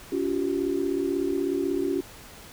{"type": "tone cluster", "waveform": "sine", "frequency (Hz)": [283.3, 349.1, 385.4], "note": ["C#4", "F4", "G4"], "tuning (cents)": [38, -1, -29], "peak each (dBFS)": -28, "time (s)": [0.12, 2.01], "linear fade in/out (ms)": 5, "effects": ["pink hiss -46 dBFS RMS until 2.52 s"]}